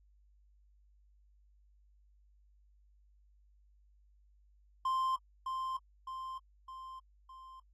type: tone with echo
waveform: triangle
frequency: 1046.5 Hz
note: C6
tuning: in tune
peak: -28 dBFS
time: 4.85-5.16 s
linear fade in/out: 5 ms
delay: 610 ms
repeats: 4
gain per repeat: -5 dB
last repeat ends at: 7.6 s
effects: added 50 Hz sine -63 dBFS peak until 7.73 s + AAC 32 kbps